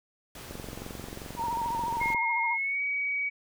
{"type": "noise", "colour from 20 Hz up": "pink", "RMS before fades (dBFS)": -44, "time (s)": [0.35, 2.14], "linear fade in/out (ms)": 2}
{"type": "click train", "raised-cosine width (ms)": 2, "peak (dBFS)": -26, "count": 38, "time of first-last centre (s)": [0.51, 2.147], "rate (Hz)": 22.6}
{"type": "tone with vibrato", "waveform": "sine", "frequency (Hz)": 932.3, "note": "A#5", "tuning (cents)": 0, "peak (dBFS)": -28, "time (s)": [1.36, 2.58], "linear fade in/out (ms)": 50, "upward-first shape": "sine", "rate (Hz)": 14, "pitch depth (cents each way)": 48}
{"type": "tone with pitch glide", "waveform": "sine", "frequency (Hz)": [2144, 2264], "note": ["C7", "C#7"], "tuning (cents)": [42, 36], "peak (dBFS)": -27, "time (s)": [2, 3.3], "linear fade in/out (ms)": 20, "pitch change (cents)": 94, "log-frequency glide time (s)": [2.51, 2.81]}
{"effects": []}